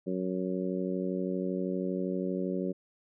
harmonic tone, 92.6 Hz, F#2, 2 cents sharp, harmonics 2 / 3 / 4 / 5 / 6, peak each -33 / -36 / -35 / -39 / -39 dBFS, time 0.06-2.73 s, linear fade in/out 20 ms, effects none

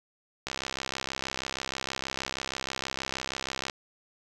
click train, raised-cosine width 0.2 ms, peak -14 dBFS, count 215, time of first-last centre 0.47-3.698 s, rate 66.3 Hz, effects none

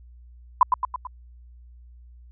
sine tone with echo, 1004 Hz, B5, 28 cents sharp, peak -10 dBFS, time 0.61-0.63 s, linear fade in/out 2 ms, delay 110 ms, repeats 4, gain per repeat -5 dB, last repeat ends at 1.07 s, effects added 60 Hz sine -45 dBFS peak until 2.31 s

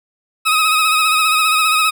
20% pulse tone with vibrato, 1268 Hz, D#6, 32 cents sharp, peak -7 dBFS, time 0.45-1.91 s, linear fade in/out 20 ms, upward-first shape sine, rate 15 Hz, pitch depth 40 cents each way, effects none

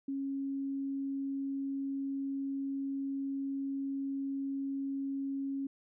sine tone, 274.1 Hz, C#4, 19 cents flat, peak -33 dBFS, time 0.08-5.67 s, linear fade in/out 5 ms, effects none

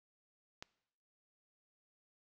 click, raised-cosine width 0.2 ms, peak -27 dBFS, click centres 0.625 s, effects noise-tail reverb RT60 0.8 s tail -22 dB re dry

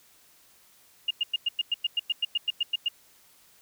sine tone bursts, 2838 Hz, F7, 27 cents sharp, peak -22 dBFS, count 15, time 1.08-2.885 s, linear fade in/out 5 ms, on 27 ms, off 100 ms, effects white hiss -59 dBFS RMS until 3.61 s

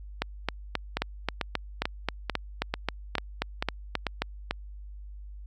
two click trains, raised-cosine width 0.3 ms, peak -10 / -11 dBFS, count 16 / 9, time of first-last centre 0.22-4.22 / 0.97-4.51 s, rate 3.75 / 2.26 Hz, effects added 50 Hz sine -40 dBFS peak until 5.46 s

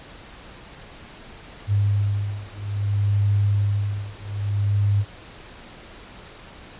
sine beating tone pair, 101.3 / 101.9 Hz, G#2 / G#2, -43 / -32 cents, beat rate 0.6 Hz, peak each -22 / -22 dBFS, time 1.67-5.05 s, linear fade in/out 50 ms, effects pink hiss -43 dBFS RMS until 6.79 s + resampled to 8000 Hz

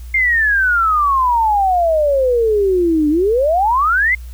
sine exponential two-way sweep, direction down then up, 2133 to 292.2 to 2133 Hz, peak -11 dBFS, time 0.14-4.15 s, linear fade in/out 5 ms, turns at 3.09 s, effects added 60 Hz sine -28 dBFS peak until 4.33 s + white hiss -48 dBFS RMS until 4.33 s

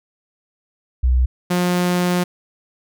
sine / sawtooth tone pair in turn, 62.8 / 178.19 Hz, B1 / F3, +30 / +35 cents, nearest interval octave + tritone, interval 1805 cents, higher second, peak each -12 dBFS, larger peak neither, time 1.03-1.26 / 1.5-2.24 s, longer second, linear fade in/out 10 ms, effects none

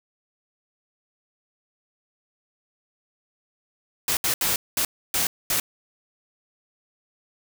white noise bursts at uneven times, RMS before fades -23 dBFS, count 6, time 4.08-4.17 / 4.24-4.34 / 4.41-4.56 / 4.77-4.85 / 5.14-5.27 / 5.5-5.6 s, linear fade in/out 2 ms, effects none

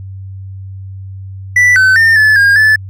triangle tone with pitch steps, 1972 / 1524 / 1809 / 1731 / 1621 / 1741 Hz, B6 / G6 / A6 / A6 / G#6 / A6, -3 / -49 / +48 / -29 / -42 / -19 cents, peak -3 dBFS, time 1.56-2.76 s, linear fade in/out 5 ms, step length 200 ms, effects added 96 Hz sine -24 dBFS peak until 2.89 s

